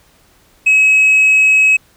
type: tone with tanh clipping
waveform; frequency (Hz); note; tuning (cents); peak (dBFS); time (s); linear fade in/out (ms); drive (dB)
triangle; 2560; D#7; +49; -7; 0.66-1.77; 10; 6
effects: pink hiss -51 dBFS RMS until 1.96 s